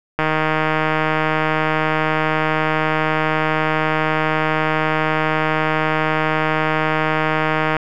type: click train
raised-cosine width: 0.5 ms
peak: -3 dBFS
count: 1183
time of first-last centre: 0.19-7.767 s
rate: 156 Hz
effects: none